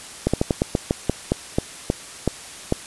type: slowing click train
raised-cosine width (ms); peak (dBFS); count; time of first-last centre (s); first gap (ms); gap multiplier
2; -4; 13; 0.27-2.724; 66; 1.19
effects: white hiss -38 dBFS RMS until 2.86 s + resampled to 24000 Hz